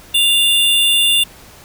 square tone pair together, 2800 / 3522 Hz, F7 / A7, +4 / +1 cents, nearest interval major third, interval 397 cents, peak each -14 dBFS, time 0.14-1.24 s, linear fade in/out 10 ms, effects pink hiss -41 dBFS RMS until 1.64 s

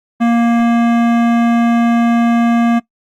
sine tone with hard clipping, 234.1 Hz, A#3, 8 cents sharp, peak -11 dBFS, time 0.2-2.8 s, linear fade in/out 20 ms, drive 16 dB, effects noise-tail reverb RT60 0.1 s tail -20 dB re dry + Opus 32 kbps

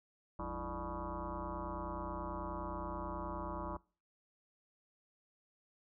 sine tone with frequency modulation, 466.2 Hz, A#4, in tune, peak -38 dBFS, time 0.39-3.77 s, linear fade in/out 5 ms, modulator 129 Hz, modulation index 5.5, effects noise-tail reverb RT60 0.4 s tail -24 dB re dry

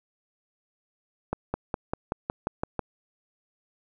accelerating click train, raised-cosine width 1 ms, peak -13 dBFS, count 9, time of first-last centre 1.33-2.793 s, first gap 210 ms, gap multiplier 0.96, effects none

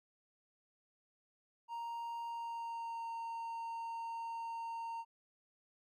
triangle tone with pitch glide, 932.3 to 919.5 Hz, A#5 to A#5, 0 to -24 cents, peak -38 dBFS, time 1.68-5.05 s, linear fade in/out 50 ms, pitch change -24 cents, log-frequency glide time 2.27-3.1 s, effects Opus 48 kbps

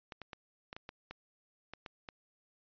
clicks, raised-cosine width 0.3 ms, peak -28 dBFS, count 10, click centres 0.122 / 0.217 / 0.332 / 0.729 / 0.765 / 0.891 / 1.11 / 1.736 / 1.862 / 2.088 s, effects resampled to 11025 Hz

